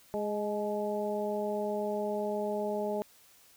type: harmonic tone with a mistuned harmonic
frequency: 207.7 Hz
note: G#3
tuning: in tune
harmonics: 1 / 2 / 3 / 4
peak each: -37 / -34 / -34 / -39 dBFS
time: 0.14-3.02 s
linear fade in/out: 0 ms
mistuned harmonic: 4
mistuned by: +37 cents
effects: white hiss -60 dBFS RMS until 3.56 s